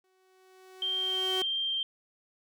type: tone with exponential growth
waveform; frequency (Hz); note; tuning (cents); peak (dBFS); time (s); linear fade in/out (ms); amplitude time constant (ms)
sawtooth; 374.6; F#4; +21; -26; 0.04-1.42; 2; 300
type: tone with vibrato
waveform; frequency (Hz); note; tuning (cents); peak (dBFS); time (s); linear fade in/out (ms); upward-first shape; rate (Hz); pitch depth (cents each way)
sine; 3160; G7; +13; -28; 0.82-1.83; 2; triangle; 1.6; 8
effects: none

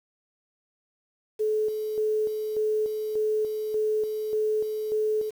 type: tone with tremolo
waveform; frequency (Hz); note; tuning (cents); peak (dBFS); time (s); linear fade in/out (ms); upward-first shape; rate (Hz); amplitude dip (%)
sine; 430.1; A4; -39; -22; 1.39-5.31; 20; square; 1.7; 45
effects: 8-bit

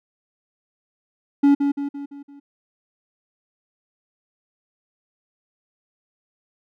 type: tone with echo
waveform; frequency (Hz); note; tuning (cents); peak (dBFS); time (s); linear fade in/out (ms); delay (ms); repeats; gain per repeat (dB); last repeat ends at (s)
triangle; 282.8; C#4; +35; -9; 1.43-1.55; 10; 170; 5; -6; 2.4
effects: none

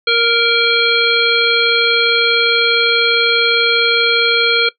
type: harmonic tone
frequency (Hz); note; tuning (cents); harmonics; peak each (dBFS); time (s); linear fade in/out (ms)
466.2; A#4; 0; 1 / 3 / 5 / 7 / 9; -17 / -17 / -17 / -17 / -17; 0.07-4.69; 5
effects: noise-tail reverb RT60 0.1 s tail -19 dB re dry

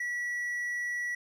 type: tone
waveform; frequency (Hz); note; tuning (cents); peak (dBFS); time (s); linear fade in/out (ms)
triangle; 1941; B6; -31; -29; 0-1.15; 5
effects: none

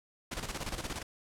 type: noise with tremolo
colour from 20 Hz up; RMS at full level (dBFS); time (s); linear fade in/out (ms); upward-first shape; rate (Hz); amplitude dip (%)
pink; -36; 0.31-1.03; 10; square; 17; 65
effects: low-pass 10000 Hz 12 dB/octave

